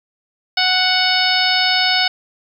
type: harmonic tone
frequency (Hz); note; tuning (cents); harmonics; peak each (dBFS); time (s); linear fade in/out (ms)
740; F#5; 0; 1 / 2 / 3 / 4 / 5 / 6 / 7; -21 / -21 / -21 / -21 / -21 / -21 / -21; 0.57-2.08; 5
effects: 8-bit